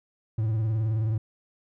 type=tone with vibrato; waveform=triangle; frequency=110 Hz; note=A2; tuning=in tune; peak=-21 dBFS; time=0.38-1.18 s; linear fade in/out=5 ms; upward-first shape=triangle; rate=19 Hz; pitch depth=82 cents each way; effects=none